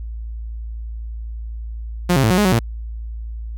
sawtooth tone with pitch steps, 177.6 / 134.4 / 110.7 / 182.3 / 208.2 / 185.9 / 116 Hz, F3 / C3 / A2 / F#3 / G#3 / F#3 / A#2, +29 / +47 / +11 / -25 / +5 / +8 / -8 cents, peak -9 dBFS, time 2.09-2.594 s, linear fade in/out 10 ms, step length 72 ms, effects added 56 Hz sine -26 dBFS peak until 3.57 s

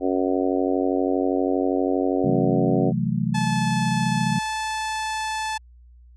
harmonic tone, 92.5 Hz, F#2, in tune, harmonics 3 / 4 / 5 / 6 / 7 / 8, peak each -23 / -25 / -27 / -29 / -30 / -31 dBFS, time 0-2.93 s, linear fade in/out 50 ms
sine chord, F# half-diminished seventh, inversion second, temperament equal, 130.81 / 164.81 / 185 / 220 Hz, C3 / E3 / F#3 / A3, 0 / 0 / 0 / 0 cents, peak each -26 dBFS, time 2.24-4.39 s, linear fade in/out 5 ms
sawtooth tone with pitch glide, 866 to 872 Hz, A5 to A5, -28 to -16 cents, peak -21 dBFS, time 3.34-5.58 s, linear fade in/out 10 ms, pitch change +12 cents, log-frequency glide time 4.19-4.54 s
effects added 60 Hz sine -46 dBFS peak until 6.16 s + resampled to 22050 Hz

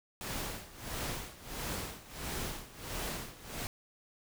pink noise with tremolo, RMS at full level -37 dBFS, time 0.21-3.67 s, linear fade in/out 0 ms, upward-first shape sine, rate 1.5 Hz, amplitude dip 85%, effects none

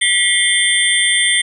sine tone cluster, 1943 / 2135 / 3160 / 3509 / 8840 Hz, B6 / C7 / G7 / A7 / C#9, -29 / +34 / +13 / -5 / -6 cents, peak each -18 dBFS, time 0.01-1.42 s, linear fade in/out 10 ms, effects none

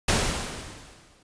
pink noise with exponential decay, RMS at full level -20 dBFS, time 0.08-1.23 s, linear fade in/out 5 ms, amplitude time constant 250 ms, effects resampled to 22050 Hz

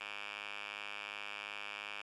5% pulse tone with band-pass filter, 102.8 Hz, G#2, 17 cents flat, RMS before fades -45 dBFS, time 0-2.02 s, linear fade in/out 10 ms, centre 2300 Hz, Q 6.5, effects resampled to 24000 Hz + 11-bit

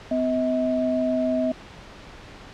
sine tone pair together, 253.8 / 639.5 Hz, B3 / D#5, +47 / +47 cents, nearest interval octave + major third, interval 1600 cents, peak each -23 dBFS, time 0.11-1.52 s, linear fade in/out 5 ms, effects pink hiss -43 dBFS RMS until 2.53 s + low-pass 4000 Hz 12 dB/octave

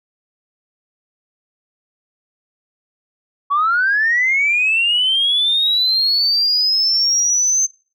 sine linear sweep, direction up, 1108.7 to 6290 Hz, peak -12 dBFS, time 3.5-7.67 s, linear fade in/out 20 ms, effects noise-tail reverb RT60 0.4 s tail -25 dB re dry + tanh soft clip ceiling -8 dBFS

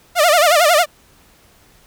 sawtooth tone with vibrato, 649 Hz, E5, 27 cents flat, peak -6 dBFS, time 0.15-0.86 s, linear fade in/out 50 ms, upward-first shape sine, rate 11 Hz, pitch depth 180 cents each way, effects pink hiss -51 dBFS RMS until 1.86 s

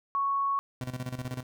sine tone, 1108.7 Hz, C#6, in tune, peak -25 dBFS, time 0.15-0.59 s, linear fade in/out 0 ms
30% pulse tone with tremolo, 126.4 Hz, B2, 41 cents sharp, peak -29 dBFS, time 0.81-1.43 s, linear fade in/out 2 ms, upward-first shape square, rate 16 Hz, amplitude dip 75%
effects none

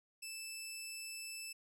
15% pulse tone, 2637 Hz, E7, in tune, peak -37 dBFS, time 0.22-1.53 s, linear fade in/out 10 ms, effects none

